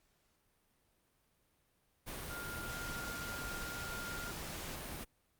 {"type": "tone in noise", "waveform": "sine", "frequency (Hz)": 1405, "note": "F6", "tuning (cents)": 10, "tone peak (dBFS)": -44, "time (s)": [2.29, 4.32], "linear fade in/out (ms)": 20, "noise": "pink", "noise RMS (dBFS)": -44, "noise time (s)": [2.06, 5.05], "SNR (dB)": -3, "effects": ["pink hiss -75 dBFS RMS until 5.39 s", "Opus 48 kbps"]}